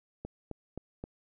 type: click train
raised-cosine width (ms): 2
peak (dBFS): -25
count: 4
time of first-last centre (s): 0.25-1.039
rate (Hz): 3.8
effects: none